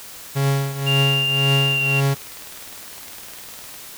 45% pulse tone with tremolo, 138.2 Hz, C#3, 5 cents flat, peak -15 dBFS, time 0.35-2.15 s, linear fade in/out 20 ms, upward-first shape triangle, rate 1.9 Hz, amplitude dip 80%
sine tone with pitch glide, 2794 to 2760 Hz, F7 to F7, 0 to -21 cents, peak -18 dBFS, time 0.86-2.01 s, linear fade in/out 20 ms, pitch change -21 cents, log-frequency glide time 1.69-1.83 s
click train, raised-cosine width 0.2 ms, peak -22 dBFS, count 43, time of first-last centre 1.61-3.742 s, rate 19.7 Hz
effects white hiss -38 dBFS RMS until 3.97 s

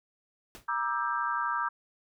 pink noise with exponential decay, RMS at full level -43 dBFS, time 0.55-0.69 s, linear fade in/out 0 ms, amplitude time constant 30 ms
sine chord, E half-diminished seventh, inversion second, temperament just, 949.3 / 1186.7 / 1318.5 / 1582.2 Hz, Bb5 / D6 / E6 / G6, +31 / +18 / 0 / +16 cents, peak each -33 / -32 / -34 / -34 dBFS, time 0.68-1.69 s, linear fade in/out 10 ms
effects none

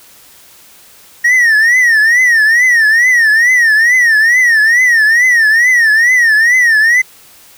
triangle tone with vibrato, 1864.7 Hz, A#6, in tune, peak -4 dBFS, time 1.24-7.02 s, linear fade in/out 10 ms, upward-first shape triangle, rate 2.3 Hz, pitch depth 170 cents each way, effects white hiss -41 dBFS RMS until 7.57 s

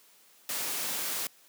white noise, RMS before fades -33 dBFS, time 0.49-1.27 s, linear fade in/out 2 ms, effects white hiss -60 dBFS RMS until 1.48 s + high-pass 200 Hz 12 dB/octave

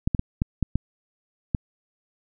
clicks, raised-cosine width 5 ms, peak -9 dBFS, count 7, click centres 0.075 / 0.148 / 0.194 / 0.419 / 0.627 / 0.756 / 1.548 s, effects none

